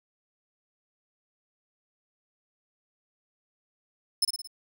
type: tone with echo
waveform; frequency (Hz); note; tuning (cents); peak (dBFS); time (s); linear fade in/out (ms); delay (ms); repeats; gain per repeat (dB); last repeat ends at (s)
sawtooth; 5230; E8; -15; -18; 4.22-4.25; 5; 56; 4; -5; 4.474
effects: none